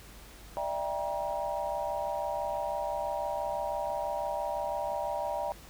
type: chord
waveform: sine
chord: E half-diminished seventh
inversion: third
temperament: just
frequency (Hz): 593.3 / 659.3 / 791.1 / 949.3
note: D5 / E5 / G5 / Bb5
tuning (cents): +18 / 0 / +16 / +31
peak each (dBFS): -35 / -37 / -36 / -36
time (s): 0.57-5.52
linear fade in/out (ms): 0
effects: added 50 Hz sine -52 dBFS peak until 5.69 s + pink hiss -52 dBFS RMS until 5.69 s